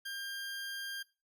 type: tone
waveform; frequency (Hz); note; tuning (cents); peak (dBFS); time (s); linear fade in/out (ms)
20% pulse; 1600; G6; +35; -34; 0.05-1.03; 10
effects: noise-tail reverb RT60 0.3 s tail -20 dB re dry